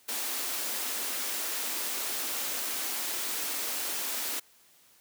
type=high-pass noise; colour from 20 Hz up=white; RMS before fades=-33 dBFS; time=0.08-4.4 s; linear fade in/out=10 ms; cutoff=220 Hz; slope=96 dB/octave; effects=white hiss -61 dBFS RMS until 5 s + high-pass 80 Hz 12 dB/octave